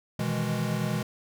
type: chord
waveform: square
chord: E major seventh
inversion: second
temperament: equal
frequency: 123.47 / 155.56 / 164.81 / 207.7 Hz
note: B2 / D#3 / E3 / G#3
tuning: 0 / 0 / 0 / 0 cents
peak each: -32 / -35 / -33 / -32 dBFS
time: 0.19-1.03 s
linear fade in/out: 5 ms
effects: none